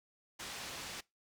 white low-pass noise, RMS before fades -45 dBFS, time 0.39-1.01 s, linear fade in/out 10 ms, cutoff 5600 Hz, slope 12 dB/octave, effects noise-tail reverb RT60 0.2 s tail -22 dB re dry

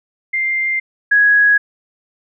sine tone pair in turn, 2098 / 1665.2 Hz, C7 / G#6, +4 / +4 cents, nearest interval major third, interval 400 cents, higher first, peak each -15 / -8 dBFS, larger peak second, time 0.33-0.8 / 1.11-1.58 s, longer neither, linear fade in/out 10 ms, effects none

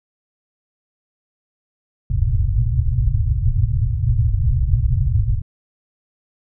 white low-pass noise, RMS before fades -17 dBFS, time 2.1-5.42 s, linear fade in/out 5 ms, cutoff 130 Hz, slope 96 dB/octave, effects none

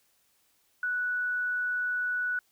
sine tone, 1477 Hz, F#6, 3 cents flat, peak -27 dBFS, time 0.83-2.39 s, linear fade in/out 2 ms, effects white hiss -69 dBFS RMS until 2.51 s

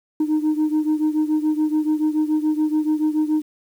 sine beating tone pair, 305.7 / 312.7 Hz, D#4 / D#4, -30 / +9 cents, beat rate 7 Hz, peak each -17 / -20 dBFS, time 0.2-3.42 s, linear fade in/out 5 ms, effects tanh soft clip ceiling -14 dBFS + 8-bit

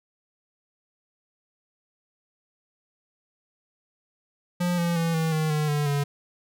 square tone with pitch steps, 176.5 / 171.28 / 166.21 / 161.29 / 156.52 / 151.89 / 147.39 / 143.03 Hz, F3 / F3 / E3 / E3 / D#3 / D#3 / D3 / D3, +19 / -33 / +15 / -37 / +11 / -41 / +7 / -45 cents, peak -23 dBFS, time 4.6-6.04 s, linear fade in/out 10 ms, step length 180 ms, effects none

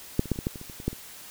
clicks, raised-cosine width 3 ms, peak -8 / -25 / -11 / -30 / -18 / -13 / -26 / -28 / -29 / -27 / -12 / -26 dBFS, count 12, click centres 0.194 / 0.257 / 0.317 / 0.359 / 0.389 / 0.469 / 0.558 / 0.614 / 0.698 / 0.801 / 0.88 / 0.93 s, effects white hiss -45 dBFS RMS until 1.3 s

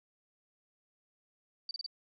sine tone bursts, 4633 Hz, D8, 24 cents flat, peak -36 dBFS, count 4, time 1.69-1.863 s, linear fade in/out 2 ms, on 20 ms, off 31 ms, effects none

